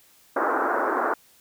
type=band-pass noise; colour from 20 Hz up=white; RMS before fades=-24 dBFS; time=0.36-1.14 s; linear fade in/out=5 ms; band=270 to 1500 Hz; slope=48 dB/octave; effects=white hiss -57 dBFS RMS until 1.4 s